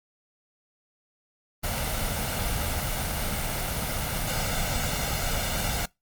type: noise with comb filter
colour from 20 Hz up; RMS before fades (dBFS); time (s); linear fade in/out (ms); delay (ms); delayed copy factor
pink; -28; 1.63-5.86; 10; 1.4; +0.6
effects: noise-tail reverb RT60 0.2 s tail -24 dB re dry + Opus 24 kbps